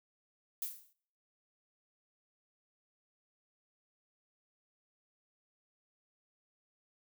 violet noise with exponential decay, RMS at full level -35 dBFS, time 0.62-0.93 s, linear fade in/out 1 ms, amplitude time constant 67 ms, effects noise-tail reverb RT60 0.6 s tail -24 dB re dry

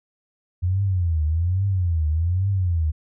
sine tone with vibrato, 87 Hz, F2, 6 cents flat, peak -18 dBFS, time 0.62-2.92 s, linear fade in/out 20 ms, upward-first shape triangle, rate 1.2 Hz, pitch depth 250 cents each way, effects none

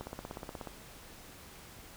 click train, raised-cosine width 1 ms, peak -26 dBFS, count 12, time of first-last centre 0.01-0.673 s, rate 16.6 Hz, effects pink hiss -52 dBFS RMS until 1.96 s

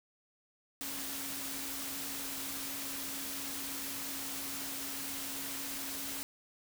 sine tone in noise, 274.2 Hz, C#4, 19 cents flat, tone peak -48 dBFS, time 0.81-6.23 s, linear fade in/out 0 ms, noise white, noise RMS -40 dBFS, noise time 0.81-6.23 s, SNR -11 dB, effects none

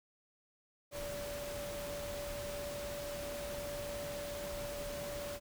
sine tone in noise, 578 Hz, D5, 28 cents flat, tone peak -41 dBFS, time 0.91-5.4 s, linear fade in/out 50 ms, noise pink, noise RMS -45 dBFS, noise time 0.91-5.4 s, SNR +1 dB, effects none

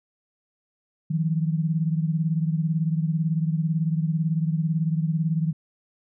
sine beating tone pair, 158.3 / 176.3 Hz, D#3 / F3, +30 / +17 cents, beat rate 18 Hz, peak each -22 / -27 dBFS, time 1.1-5.53 s, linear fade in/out 10 ms, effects none

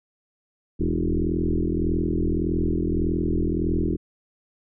sine tone with frequency modulation, 186.3 Hz, F#3, 12 cents sharp, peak -20 dBFS, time 0.79-3.97 s, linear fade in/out 20 ms, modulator 41.7 Hz, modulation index 4.5, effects none

